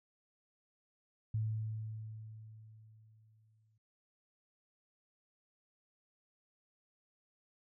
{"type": "tone with exponential decay", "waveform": "sine", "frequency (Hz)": 109.4, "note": "A2", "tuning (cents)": -9, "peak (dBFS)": -31, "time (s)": [1.34, 3.78], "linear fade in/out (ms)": 5, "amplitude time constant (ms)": 530, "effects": []}